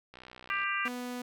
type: click train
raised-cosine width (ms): 0.3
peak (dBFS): -32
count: 32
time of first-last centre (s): 0.14-0.634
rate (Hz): 62.8
type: harmonic tone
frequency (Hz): 395.9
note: G4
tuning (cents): +17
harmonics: 3 / 4 / 5 / 6 / 7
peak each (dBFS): -34 / -35 / -36 / -37 / -37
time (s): 0.5-0.88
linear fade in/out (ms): 0
type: tone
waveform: sawtooth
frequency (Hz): 246.9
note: B3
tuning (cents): 0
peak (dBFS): -32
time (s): 0.85-1.22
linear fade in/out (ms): 5
effects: none